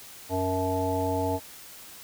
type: harmonic tone with a mistuned harmonic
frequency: 93 Hz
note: F#2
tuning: 9 cents sharp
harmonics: 1 / 3 / 5 / 7 / 9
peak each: -31 / -31 / -31 / -31 / -31 dBFS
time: 0.29-1.4 s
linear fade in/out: 50 ms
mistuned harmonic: 9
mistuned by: +61 cents
effects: white hiss -46 dBFS RMS until 2.03 s